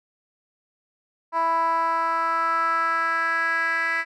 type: tone with band-pass filter sweep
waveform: 10% pulse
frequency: 330 Hz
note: E4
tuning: 2 cents sharp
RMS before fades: -23 dBFS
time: 1.32-4.05 s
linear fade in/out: 50 ms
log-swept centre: 930 to 1900 Hz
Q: 4.2
effects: none